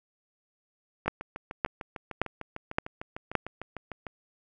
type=two click trains; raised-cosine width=0.5 ms; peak=-9 / -22 dBFS; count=5 / 21; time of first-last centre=1.08-3.353 / 1.06-4.068 s; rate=1.76 / 6.65 Hz; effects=none